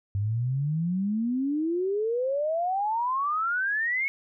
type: exponential sweep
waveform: sine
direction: up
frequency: 97.5 to 2217 Hz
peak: -24 dBFS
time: 0.15-4.08 s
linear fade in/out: 0 ms
effects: none